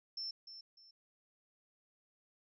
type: tone with echo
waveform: sine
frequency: 5350 Hz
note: E8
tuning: 25 cents sharp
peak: -39 dBFS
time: 0.17-0.31 s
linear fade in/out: 5 ms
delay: 300 ms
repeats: 2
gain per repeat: -10 dB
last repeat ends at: 0.91 s
effects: none